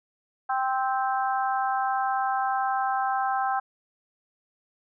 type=harmonic tone; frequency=261.6 Hz; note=C4; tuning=in tune; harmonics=3 / 4 / 5 / 6; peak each=-25 / -31 / -31 / -34 dBFS; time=0.49-3.6 s; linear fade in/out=10 ms; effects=none